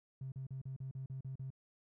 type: tone bursts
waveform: triangle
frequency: 132.8 Hz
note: C3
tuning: 26 cents sharp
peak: -37 dBFS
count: 9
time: 0.21-1.504 s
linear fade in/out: 5 ms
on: 110 ms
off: 38 ms
effects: tanh soft clip ceiling -38 dBFS